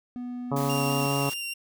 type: tone with pitch glide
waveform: triangle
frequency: 245.9 to 247.5 Hz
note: B3 to B3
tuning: -7 to +4 cents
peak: -30 dBFS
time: 0.16-1.06 s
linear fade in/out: 0 ms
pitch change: +11 cents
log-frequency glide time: 0.35-0.86 s
type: harmonic tone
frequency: 140 Hz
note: C#3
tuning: 18 cents sharp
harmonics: 1 / 2 / 3 / 4 / 5 / 6 / 7 / 8 / 9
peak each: -28 / -31 / -33 / -34 / -35 / -36 / -36 / -37 / -38 dBFS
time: 0.51-1.3 s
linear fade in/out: 10 ms
type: noise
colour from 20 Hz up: white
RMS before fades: -39 dBFS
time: 0.56-1.34 s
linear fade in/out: 5 ms
type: tone with vibrato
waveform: sawtooth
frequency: 2774 Hz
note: F7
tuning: 12 cents flat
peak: -28 dBFS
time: 0.69-1.54 s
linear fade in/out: 10 ms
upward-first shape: square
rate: 4.8 Hz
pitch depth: 9 cents each way
effects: none